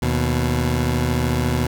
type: tone pair together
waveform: 20% pulse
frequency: 77.78 / 123.54 Hz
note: D#2 / B2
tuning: 0 / +1 cents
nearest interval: minor sixth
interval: 801 cents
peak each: -16 dBFS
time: 0.02-1.67 s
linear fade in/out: 5 ms
effects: none